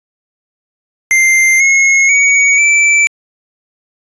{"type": "tone with pitch steps", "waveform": "square", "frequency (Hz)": [2093, 2168, 2246, 2326], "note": ["C7", "C#7", "C#7", "D7"], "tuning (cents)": [0, -39, 22, -17], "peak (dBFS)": -7, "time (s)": [1.11, 3.07], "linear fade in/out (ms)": 0, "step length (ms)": 490, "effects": ["resampled to 22050 Hz"]}